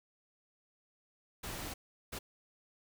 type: noise bursts at uneven times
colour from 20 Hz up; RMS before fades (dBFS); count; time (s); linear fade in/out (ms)
pink; -42; 2; 1.43-1.74 / 2.12-2.19; 10
effects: none